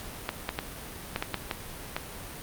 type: clicks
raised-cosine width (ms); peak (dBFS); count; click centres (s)
0.3; -12; 8; 0.291 / 0.491 / 0.589 / 1.161 / 1.225 / 1.343 / 1.512 / 1.965
effects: pink hiss -41 dBFS RMS until 2.42 s + Opus 48 kbps